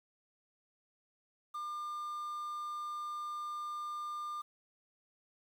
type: tone with quantisation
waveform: triangle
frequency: 1200 Hz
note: D6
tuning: 37 cents sharp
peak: -36 dBFS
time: 1.54-4.42 s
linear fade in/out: 10 ms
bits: 10
effects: none